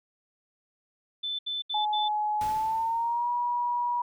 sine tone bursts, 3520 Hz, A7, in tune, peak -29 dBFS, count 4, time 1.23-2.086 s, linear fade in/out 10 ms, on 160 ms, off 72 ms
sine tone with pitch glide, 845 to 965.1 Hz, G#5 to B5, +30 to -40 cents, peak -25 dBFS, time 1.74-4.02 s, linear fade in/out 5 ms, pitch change +230 cents, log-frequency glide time 2.38-3.29 s
pink noise with exponential decay, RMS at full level -40 dBFS, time 2.41-3.52 s, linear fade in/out 0 ms, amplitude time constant 240 ms
effects none

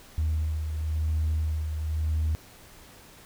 sine beating tone pair, 78 / 78.96 Hz, D#2 / D#2, +5 / +26 cents, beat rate 0.96 Hz, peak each -24 / -33 dBFS, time 0.18-2.35 s, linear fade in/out 0 ms, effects tanh soft clip ceiling -20 dBFS + pink hiss -51 dBFS RMS until 3.25 s

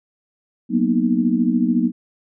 sine chord, B major seventh, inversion second, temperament equal, 185 / 233.1 / 246.9 / 311.1 Hz, F#3 / A#3 / B3 / D#4, 0 / 0 / 0 / 0 cents, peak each -23 / -19 / -19 / -23 dBFS, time 0.69-1.92 s, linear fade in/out 50 ms, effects none

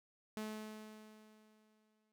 sawtooth tone with exponential decay, 215.6 Hz, A3, 35 cents flat, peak -36 dBFS, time 0.37-2.12 s, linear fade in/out 0 ms, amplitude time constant 380 ms, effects none

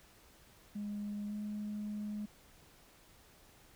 sine tone with pitch glide, 206.2 to 209.4 Hz, G#3 to G#3, -12 to +15 cents, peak -36 dBFS, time 0.75-2.26 s, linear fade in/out 10 ms, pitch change +27 cents, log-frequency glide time 1.27-1.33 s, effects tanh soft clip ceiling -34 dBFS + pink hiss -62 dBFS RMS until 3.75 s

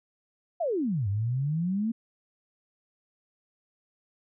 sine exponential two-way sweep, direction down then up, 730 to 96 to 233.6 Hz, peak -25 dBFS, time 0.6-1.92 s, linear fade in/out 10 ms, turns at 1.08 s, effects none

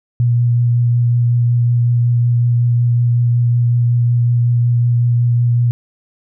sine tone with vibrato, 120 Hz, B2, 49 cents flat, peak -10 dBFS, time 0.2-5.71 s, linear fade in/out 0 ms, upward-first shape triangle, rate 5.4 Hz, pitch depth 14 cents each way, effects none

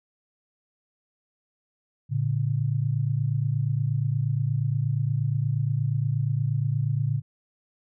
sine tone pair together, 113.5 / 141.95 Hz, A#2 / C#3, -46 / +41 cents, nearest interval major third, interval 387 cents, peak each -25 dBFS, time 2.09-7.22 s, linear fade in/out 50 ms, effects none

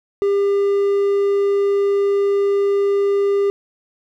triangle tone, 400.3 Hz, G4, 36 cents sharp, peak -12 dBFS, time 0.22-3.5 s, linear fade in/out 0 ms, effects none

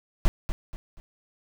brown noise with echo, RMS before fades -17 dBFS, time 0.25-0.28 s, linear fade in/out 0 ms, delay 240 ms, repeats 3, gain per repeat -9 dB, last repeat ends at 1 s, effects none

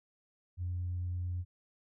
sine tone, 89.1 Hz, F2, 35 cents sharp, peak -32 dBFS, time 0.57-1.45 s, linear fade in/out 50 ms, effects tanh soft clip ceiling -29 dBFS

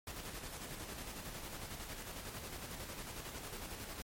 pink noise with tremolo, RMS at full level -45 dBFS, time 0.07-4.02 s, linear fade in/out 2 ms, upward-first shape square, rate 11 Hz, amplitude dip 35%, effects MP3 64 kbps

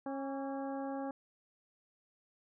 harmonic tone with a mistuned harmonic, 272.6 Hz, C#4, 29 cents flat, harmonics 1 / 2 / 3 / 4 / 5 / 6, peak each -39 / -42 / -43 / -52 / -56 / -56 dBFS, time 0.06-1.11 s, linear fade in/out 2 ms, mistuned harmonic 4, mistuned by +63 cents, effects none

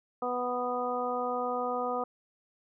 harmonic tone, 247.3 Hz, B3, 3 cents sharp, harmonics 1 / 2 / 3 / 4 / 5, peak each -39 / -33 / -34 / -39 / -35 dBFS, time 0.22-2.04 s, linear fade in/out 5 ms, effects none

